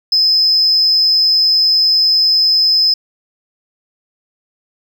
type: tone with amplitude modulation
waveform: sine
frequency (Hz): 5100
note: D#8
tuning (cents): +42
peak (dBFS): -5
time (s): 0.12-2.94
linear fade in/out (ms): 5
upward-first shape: sine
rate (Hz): 170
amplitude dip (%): 50
effects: tanh soft clip ceiling -5 dBFS + 7-bit